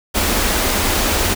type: band-stop noise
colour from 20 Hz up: pink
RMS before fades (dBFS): -17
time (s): 0.14-1.35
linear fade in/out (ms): 20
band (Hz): 100 to 180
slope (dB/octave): 96
effects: none